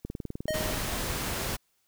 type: click train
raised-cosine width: 3 ms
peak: -22 dBFS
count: 14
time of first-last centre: 0.05-0.71 s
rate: 19.7 Hz
type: tone with exponential decay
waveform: square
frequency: 622.3 Hz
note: D#5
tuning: in tune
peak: -27 dBFS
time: 0.48-1.22 s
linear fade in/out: 1 ms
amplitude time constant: 160 ms
type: noise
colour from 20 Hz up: pink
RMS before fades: -32 dBFS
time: 0.53-1.57 s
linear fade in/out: 20 ms
effects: white hiss -72 dBFS RMS until 1.87 s